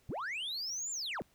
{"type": "linear two-way sweep", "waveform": "sine", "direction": "up then down", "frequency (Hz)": [65.41, 7380, 88.9], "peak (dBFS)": -33, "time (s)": [0.09, 1.22], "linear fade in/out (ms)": 0, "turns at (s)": 0.91, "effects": ["tanh soft clip ceiling -35 dBFS", "pink hiss -69 dBFS RMS until 1.34 s"]}